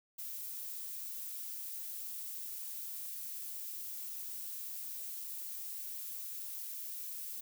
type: noise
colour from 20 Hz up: violet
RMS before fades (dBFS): -43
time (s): 0.18-7.41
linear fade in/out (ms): 10
effects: none